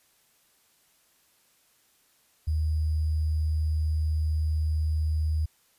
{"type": "tone with sample-and-hold", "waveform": "sine", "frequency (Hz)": 77.78, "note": "D#2", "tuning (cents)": 0, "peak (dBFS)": -23, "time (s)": [2.47, 5.46], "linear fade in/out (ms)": 10, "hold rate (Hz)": 4900, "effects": ["white hiss -65 dBFS RMS until 5.78 s", "resampled to 32000 Hz"]}